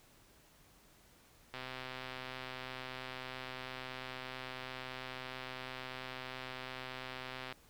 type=click train; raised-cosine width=0.3 ms; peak=-27 dBFS; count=773; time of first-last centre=1.54-7.524 s; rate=129 Hz; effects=pink hiss -64 dBFS RMS until 7.69 s